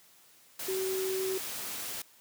sine tone in noise, 378.8 Hz, F#4, 41 cents sharp, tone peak -30 dBFS, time 0.68-1.38 s, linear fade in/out 5 ms, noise white, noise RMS -38 dBFS, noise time 0.59-2.02 s, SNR +5 dB, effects white hiss -60 dBFS RMS until 2.2 s + high-pass 100 Hz 12 dB/octave

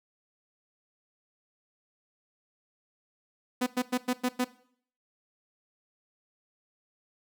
sawtooth tone bursts, 250 Hz, B3, 21 cents sharp, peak -21 dBFS, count 6, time 3.61-4.446 s, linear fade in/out 10 ms, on 56 ms, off 100 ms, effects noise-tail reverb RT60 0.6 s tail -19 dB re dry

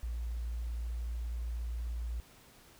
sine tone, 58.27 Hz, A#1, in tune, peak -34 dBFS, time 0.03-2.2 s, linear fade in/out 0 ms, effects pink hiss -59 dBFS RMS until 2.79 s

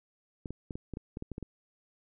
clicks, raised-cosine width 3 ms, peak -25 dBFS, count 11, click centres 0.458 / 0.506 / 0.708 / 0.755 / 0.937 / 0.971 / 1.171 / 1.224 / 1.317 / 1.381 / 1.427 s, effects none

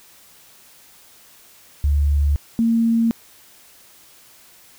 sine tone pair in turn, 72.2 / 229.2 Hz, D2 / A#3, -29 / -29 cents, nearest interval octave + minor sixth, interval 2000 cents, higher second, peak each -14 dBFS, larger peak neither, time 1.84-2.36 / 2.59-3.11 s, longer neither, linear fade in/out 0 ms, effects white hiss -49 dBFS RMS until 4.78 s

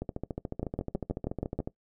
two click trains, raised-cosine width 2 ms, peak -17 / -20 dBFS, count 7 / 24, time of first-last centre 0.63-1.59 / 0.02-1.675 s, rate 6.25 / 13.9 Hz, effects noise-tail reverb RT60 0.1 s tail -20 dB re dry

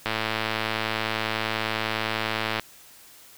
click train, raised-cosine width 0.3 ms, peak -9 dBFS, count 280, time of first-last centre 0.06-2.596 s, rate 110 Hz, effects white hiss -50 dBFS RMS until 3.37 s

